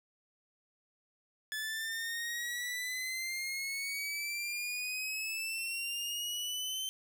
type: exponential sweep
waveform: sawtooth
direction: up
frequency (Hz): 1726 to 3100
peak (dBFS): -32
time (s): 1.52-6.89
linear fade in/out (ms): 0
effects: none